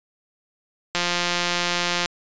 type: click train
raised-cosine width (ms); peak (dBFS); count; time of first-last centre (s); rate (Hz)
0.2; -5; 195; 0.95-2.059; 175
effects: resampled to 16000 Hz

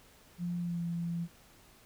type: tone with pitch glide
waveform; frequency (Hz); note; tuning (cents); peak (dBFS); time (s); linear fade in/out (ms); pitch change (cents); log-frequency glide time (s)
sine; 174.61 to 170.13; F3 to F3; 0 to -45; -32; 0.38-1.28; 50; -45; 0.58-0.83
effects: pink hiss -60 dBFS RMS until 1.85 s

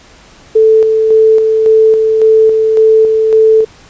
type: tone with tremolo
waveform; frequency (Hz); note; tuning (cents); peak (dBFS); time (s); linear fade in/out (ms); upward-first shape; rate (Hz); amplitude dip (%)
sine; 440; A4; 0; -3; 0.55-3.65; 10; square; 1.8; 35
effects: pink hiss -40 dBFS RMS until 3.89 s + resampled to 16000 Hz

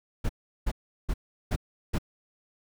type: noise bursts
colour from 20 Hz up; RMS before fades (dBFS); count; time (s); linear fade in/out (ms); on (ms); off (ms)
brown; -26; 5; 0.24-1.985; 10; 53; 370
effects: none

